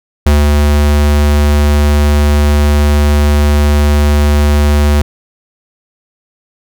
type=tone with ADSR envelope; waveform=square; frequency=73.42 Hz; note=D2; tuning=in tune; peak=-5 dBFS; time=0.26-5.02 s; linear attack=4 ms; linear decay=180 ms; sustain=-2 dB; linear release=4 ms; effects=none